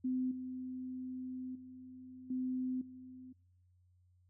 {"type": "tone with level steps", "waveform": "sine", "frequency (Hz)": 255.9, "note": "C4", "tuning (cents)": -38, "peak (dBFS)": [-32, -40, -49, -34, -49], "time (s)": [0.04, 3.33], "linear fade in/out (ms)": 10, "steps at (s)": [0.31, 1.55, 2.3, 2.81], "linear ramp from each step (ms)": 5, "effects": ["noise-tail reverb RT60 0.7 s tail -24 dB re dry", "added 90 Hz sine -66 dBFS peak until 4.29 s"]}